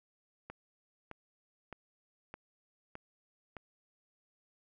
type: click train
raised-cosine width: 0.5 ms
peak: -29 dBFS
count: 6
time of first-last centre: 0.5-3.567 s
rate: 1.63 Hz
effects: none